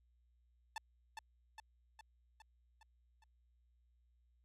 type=tone with echo; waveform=sawtooth; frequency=880 Hz; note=A5; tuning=in tune; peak=-37 dBFS; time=0.76-0.78 s; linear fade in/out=2 ms; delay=410 ms; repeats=6; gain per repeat=-4 dB; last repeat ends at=3.24 s; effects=added 60 Hz sine -70 dBFS peak until 4.44 s + low-pass 9000 Hz 12 dB/octave